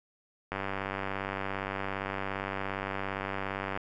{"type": "click train", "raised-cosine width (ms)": 0.5, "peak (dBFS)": -18, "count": 318, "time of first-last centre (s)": [0.52, 3.775], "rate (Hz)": 97.4, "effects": []}